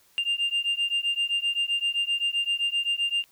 sine beating tone pair, 2794 / 2801.7 Hz, F7 / F7, 0 / +5 cents, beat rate 7.7 Hz, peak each -25 dBFS, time 0.18-3.24 s, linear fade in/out 0 ms, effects tanh soft clip ceiling -20 dBFS + white hiss -61 dBFS RMS until 3.31 s

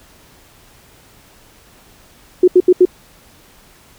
sine tone bursts, 363.1 Hz, F#4, 33 cents flat, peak -4 dBFS, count 4, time 2.43-2.853 s, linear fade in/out 5 ms, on 48 ms, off 77 ms, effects pink hiss -47 dBFS RMS until 3.98 s

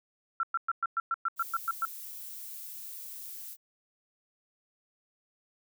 sine tone bursts, 1355 Hz, E6, 47 cents sharp, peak -26 dBFS, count 11, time 0.4-1.852 s, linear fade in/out 2 ms, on 32 ms, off 110 ms
violet noise, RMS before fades -43 dBFS, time 1.36-3.57 s, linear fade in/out 50 ms
effects none

